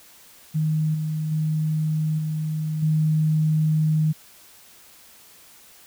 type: tone with level steps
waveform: sine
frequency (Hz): 155.56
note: D#3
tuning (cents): 0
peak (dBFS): -19 / -23 / -20 / -23 / -17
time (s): 0.54-4.13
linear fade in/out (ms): 20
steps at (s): 0.94 / 1.31 / 2.18 / 2.82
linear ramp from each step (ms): 10
effects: white hiss -50 dBFS RMS until 5.86 s